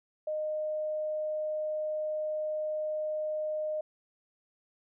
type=tone; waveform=sine; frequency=615 Hz; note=D#5; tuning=20 cents flat; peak=-30 dBFS; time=0.27-3.81 s; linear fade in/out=5 ms; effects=none